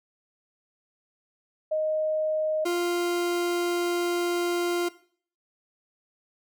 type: tone pair in turn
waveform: sine / 40% pulse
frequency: 622 / 349.1 Hz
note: D#5 / F4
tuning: -1 / -1 cents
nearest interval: minor seventh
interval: 1000 cents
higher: first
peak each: -23 dBFS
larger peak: neither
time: 1.71-2.65 / 2.65-4.89 s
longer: second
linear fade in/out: 10 ms
effects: noise-tail reverb RT60 0.5 s tail -18 dB re dry